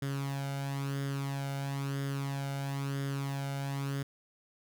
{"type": "tone with flanger", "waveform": "sawtooth", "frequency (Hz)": 138.59, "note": "C#3", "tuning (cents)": 0, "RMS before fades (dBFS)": -35, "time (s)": [0.02, 4.03], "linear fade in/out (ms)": 5, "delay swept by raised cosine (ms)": [0.59, 1.38], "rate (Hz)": 1, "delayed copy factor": 0.6, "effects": []}